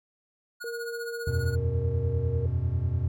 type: tone with tremolo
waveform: square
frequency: 1446 Hz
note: F#6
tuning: 40 cents flat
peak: -34 dBFS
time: 0.6-1.56 s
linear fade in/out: 20 ms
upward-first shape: triangle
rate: 15 Hz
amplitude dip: 80%
type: tone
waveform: sine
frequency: 466.3 Hz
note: A#4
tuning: 1 cent sharp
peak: -33 dBFS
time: 0.64-2.46 s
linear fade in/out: 2 ms
type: chord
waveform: triangle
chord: E suspended second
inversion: none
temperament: equal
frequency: 82.41 / 92.5 / 123.47 Hz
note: E2 / F#2 / B2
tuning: 0 / 0 / 0 cents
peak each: -27 dBFS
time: 1.27-3.08 s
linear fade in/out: 5 ms
effects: none